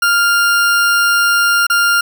40% pulse tone with dropouts, 1400 Hz, F6, 4 cents sharp, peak -9 dBFS, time 0.02-2.01 s, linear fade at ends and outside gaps 5 ms, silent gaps 1.668-1.699 s, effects none

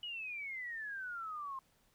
sine exponential sweep, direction down, 2949 to 1050 Hz, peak -40 dBFS, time 0.03-1.59 s, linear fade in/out 2 ms, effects pink hiss -72 dBFS RMS until 1.94 s

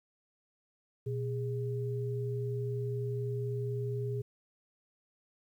sine tone pair together, 121.89 / 410 Hz, B2 / G#4, -22 / -22 cents, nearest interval octave + major sixth, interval 2100 cents, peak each -33 / -37 dBFS, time 1.06-4.22 s, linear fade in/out 10 ms, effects 11-bit

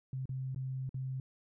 sine tone with dropouts, 131.3 Hz, C3, 6 cents sharp, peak -35 dBFS, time 0.13-1.2 s, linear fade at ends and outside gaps 2 ms, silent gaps 0.256-0.292 / 0.547-0.56 / 0.893-0.943 s, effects none

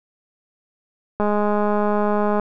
click train, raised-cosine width 1 ms, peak -8 dBFS, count 250, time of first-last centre 1.2-2.397 s, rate 208 Hz, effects none

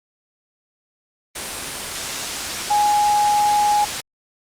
sine tone in noise, 832 Hz, G#5, 3 cents sharp, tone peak -14 dBFS, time 2.7-3.85 s, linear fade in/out 10 ms, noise white, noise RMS -25 dBFS, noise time 1.35-4.01 s, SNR +8 dB, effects low-pass 9000 Hz 12 dB/octave + Opus 32 kbps

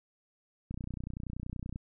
click train, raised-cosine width 5 ms, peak -26 dBFS, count 33, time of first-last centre 0.71-1.759 s, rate 30.5 Hz, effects none

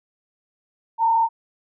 sine tone with frequency modulation, 910 Hz, A#5, 42 cents flat, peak -15 dBFS, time 0.98-1.29 s, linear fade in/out 50 ms, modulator 33.1 Hz, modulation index 0.62, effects none

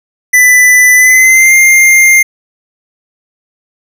square tone with pitch glide, 1993 to 2109 Hz, B6 to C7, +15 to +13 cents, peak -3 dBFS, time 0.33-2.23 s, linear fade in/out 10 ms, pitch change +98 cents, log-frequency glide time 0.95-1.54 s, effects none

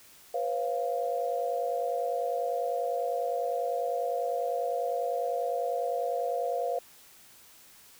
sine tone cluster, 490 / 540 / 695 Hz, B4 / C#5 / F5, -14 / -45 / -9 cents, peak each -32 / -33 / -31 dBFS, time 0.34-6.79 s, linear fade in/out 5 ms, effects white hiss -55 dBFS RMS until 7.99 s

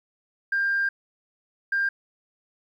sine tone pair in turn, 1596 / 1596 Hz, G6 / G6, +31 / +31 cents, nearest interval unison, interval 0 cents, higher neither, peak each -20 dBFS, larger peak neither, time 0.52-0.89 / 1.72-1.89 s, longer first, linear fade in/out 5 ms, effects tanh soft clip ceiling -17 dBFS + 10-bit

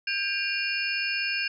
sine tone cluster, 1595 / 2414 / 2779 / 4477 / 5150 Hz, G6 / D7 / F7 / C#8 / E8, +30 / +47 / -9 / +16 / -41 cents, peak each -31 / -31 / -31 / -37 / -34 dBFS, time 0.07-1.48 s, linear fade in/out 5 ms, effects none

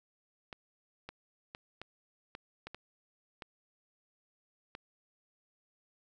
clicks, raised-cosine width 0.3 ms, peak -27 dBFS, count 9, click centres 0.528 / 1.09 / 1.549 / 1.816 / 2.351 / 2.67 / 2.746 / 3.422 / 4.751 s, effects none

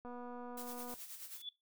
click train, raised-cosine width 1 ms, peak -36 dBFS, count 218, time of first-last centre 0.05-0.939 s, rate 244 Hz
blue noise with tremolo, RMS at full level -47 dBFS, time 0.57-1.42 s, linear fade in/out 5 ms, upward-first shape sine, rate 9.4 Hz, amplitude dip 60%
sine tone with exponential growth, 3446 Hz, A7, 37 cents flat, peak -38 dBFS, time 1.31-1.49 s, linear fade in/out 2 ms, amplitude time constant 38 ms
effects noise-tail reverb RT60 0.2 s tail -18 dB re dry

